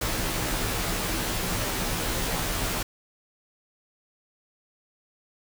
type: noise with comb filter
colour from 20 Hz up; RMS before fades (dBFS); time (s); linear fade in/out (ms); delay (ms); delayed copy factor
pink; -28; 0.01-2.83; 5; 14; -0.85
effects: none